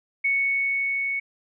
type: tone with level ramp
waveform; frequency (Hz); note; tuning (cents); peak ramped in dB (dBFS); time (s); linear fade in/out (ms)
sine; 2217; C#7; 0; -19 to -24; 0.24-1.2; 10
effects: none